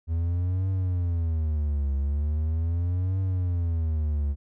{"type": "tone with vibrato", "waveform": "triangle", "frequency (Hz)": 81, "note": "E2", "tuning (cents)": -30, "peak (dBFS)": -21, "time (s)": [0.07, 4.36], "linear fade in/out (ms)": 50, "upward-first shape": "triangle", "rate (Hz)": 0.4, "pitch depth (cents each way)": 290, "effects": []}